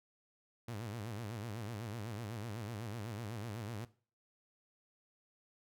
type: tone with vibrato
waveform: sawtooth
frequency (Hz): 110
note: A2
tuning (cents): 0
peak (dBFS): -37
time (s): 0.68-3.85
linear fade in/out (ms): 5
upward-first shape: sine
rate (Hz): 8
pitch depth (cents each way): 160
effects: noise-tail reverb RT60 0.4 s tail -18 dB re dry